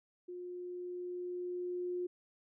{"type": "tone with level ramp", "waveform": "sine", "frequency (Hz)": 357.3, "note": "F4", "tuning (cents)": 40, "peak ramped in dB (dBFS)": [-42, -34], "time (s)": [0.28, 2.07], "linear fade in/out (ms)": 10, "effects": []}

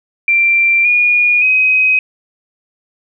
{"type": "tone with pitch steps", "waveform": "sine", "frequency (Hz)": [2360, 2440, 2524], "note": ["D7", "D#7", "D#7"], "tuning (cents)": [8, -34, 24], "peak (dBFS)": -8, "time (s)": [0.28, 1.99], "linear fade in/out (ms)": 2, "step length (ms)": 570, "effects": []}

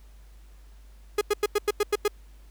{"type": "tone bursts", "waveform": "45% pulse", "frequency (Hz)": 415.3, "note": "G#4", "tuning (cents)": 0, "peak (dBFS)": -20, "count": 8, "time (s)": [1.18, 2.08], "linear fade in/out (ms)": 5, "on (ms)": 32, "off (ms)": 92, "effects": ["added 50 Hz sine -47 dBFS peak until 2.5 s", "pink hiss -62 dBFS RMS until 2.5 s"]}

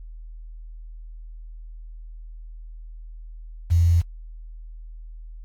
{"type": "tone with quantisation", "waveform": "sine", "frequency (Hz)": 85, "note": "F2", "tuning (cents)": -46, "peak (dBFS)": -14, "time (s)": [3.7, 4.02], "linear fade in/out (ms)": 20, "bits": 7, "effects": ["added 40 Hz sine -36 dBFS peak until 5.44 s", "AAC 64 kbps"]}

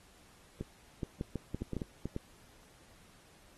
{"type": "clicks", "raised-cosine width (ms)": 3, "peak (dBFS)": -23, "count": 11, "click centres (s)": [0.61, 1.032, 1.211, 1.357, 1.546, 1.62, 1.733, 1.767, 1.818, 2.056, 2.164], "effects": ["pink hiss -62 dBFS RMS until 3.57 s", "AAC 32 kbps"]}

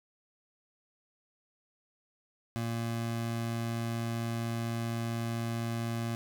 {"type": "tone", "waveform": "25% pulse", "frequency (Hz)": 115.7, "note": "A#2", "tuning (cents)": -13, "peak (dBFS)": -28, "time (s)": [2.56, 6.15], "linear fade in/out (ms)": 0, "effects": []}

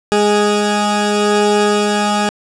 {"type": "tone pair together", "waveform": "20% pulse", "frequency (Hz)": [207.7, 414.6], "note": ["G#3", "G#4"], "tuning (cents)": [0, -3], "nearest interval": "octave", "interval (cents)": 1197, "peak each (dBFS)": -10, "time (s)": [0.12, 2.29], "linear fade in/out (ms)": 0, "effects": ["resampled to 22050 Hz", "7-bit"]}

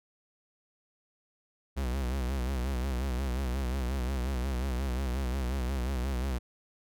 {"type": "tone with vibrato", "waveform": "45% pulse", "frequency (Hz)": 64.5, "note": "C2", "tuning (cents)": -24, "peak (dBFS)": -29, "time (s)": [1.76, 6.39], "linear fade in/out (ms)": 20, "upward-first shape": "sine", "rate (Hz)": 5.6, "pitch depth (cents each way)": 110, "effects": []}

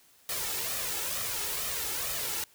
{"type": "noise with flanger", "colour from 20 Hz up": "white", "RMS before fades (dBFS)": -33, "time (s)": [0.29, 2.44], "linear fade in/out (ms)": 2, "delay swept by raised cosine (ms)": [1.6, 2.33], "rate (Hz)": 2.2, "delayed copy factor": 0.55, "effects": ["white hiss -61 dBFS RMS until 2.54 s"]}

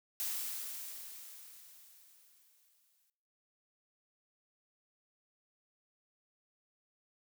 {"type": "noise with exponential decay", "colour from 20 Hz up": "blue", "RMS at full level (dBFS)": -36, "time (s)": [0.2, 3.1], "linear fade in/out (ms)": 0, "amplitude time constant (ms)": 630, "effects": ["noise-tail reverb RT60 0.7 s tail -20 dB re dry"]}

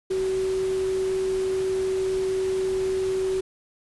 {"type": "tone in noise", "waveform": "sine", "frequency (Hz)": 378.6, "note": "F#4", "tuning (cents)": 40, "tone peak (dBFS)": -22, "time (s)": [0.1, 3.41], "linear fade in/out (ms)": 10, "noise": "pink", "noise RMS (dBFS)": -39, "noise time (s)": [0.1, 3.41], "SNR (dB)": 14, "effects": ["resampled to 24000 Hz"]}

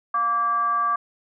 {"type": "tone with frequency modulation", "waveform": "sine", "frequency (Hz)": 1160, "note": "D6", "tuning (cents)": -22, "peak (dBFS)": -19, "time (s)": [0.14, 0.96], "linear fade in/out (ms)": 5, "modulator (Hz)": 455, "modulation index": 0.39, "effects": []}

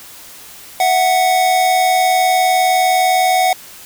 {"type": "tone pair together", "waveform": "square", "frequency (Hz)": [660.2, 740], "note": ["E5", "F#5"], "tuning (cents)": [2, 0], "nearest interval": "major second", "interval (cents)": 198, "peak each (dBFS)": [-21, -12], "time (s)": [0.8, 3.53], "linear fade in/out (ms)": 2, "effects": ["white hiss -37 dBFS RMS until 3.85 s"]}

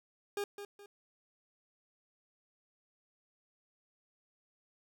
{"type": "tone with echo", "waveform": "40% pulse", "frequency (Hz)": 405.8, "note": "G#4", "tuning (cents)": -40, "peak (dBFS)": -33, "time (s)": [0.37, 0.44], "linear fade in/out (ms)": 2, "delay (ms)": 210, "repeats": 2, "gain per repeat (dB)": -9, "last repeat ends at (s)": 0.86, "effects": []}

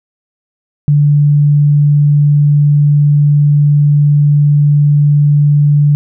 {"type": "tone", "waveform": "sine", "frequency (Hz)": 146.2, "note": "D3", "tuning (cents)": -7, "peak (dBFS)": -5, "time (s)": [0.88, 5.95], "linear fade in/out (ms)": 0, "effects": []}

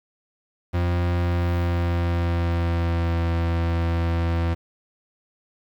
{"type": "tone with pitch glide", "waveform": "40% pulse", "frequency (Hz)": [87.31, 84.14], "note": ["F2", "E2"], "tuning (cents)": [0, 36], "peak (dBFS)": -19, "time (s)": [0.73, 4.55], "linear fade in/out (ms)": 20, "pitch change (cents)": -64, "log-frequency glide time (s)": [1.14, 3.23], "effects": ["low-pass 3000 Hz 12 dB/octave", "8-bit"]}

